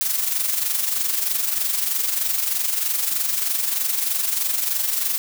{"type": "noise with amplitude modulation", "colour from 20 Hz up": "blue", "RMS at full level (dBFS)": -20, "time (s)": [0.01, 5.18], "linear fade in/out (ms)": 0, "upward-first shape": "sine", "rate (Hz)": 23.2, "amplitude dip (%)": 55, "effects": []}